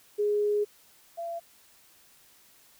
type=tone pair in turn; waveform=sine; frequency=415.3 / 678 Hz; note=G#4 / E5; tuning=0 / +49 cents; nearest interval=minor sixth; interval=849 cents; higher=second; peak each=-23 / -32 dBFS; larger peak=first; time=0.18-0.65 / 1.17-1.4 s; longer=first; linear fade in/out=20 ms; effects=white hiss -59 dBFS RMS until 2.79 s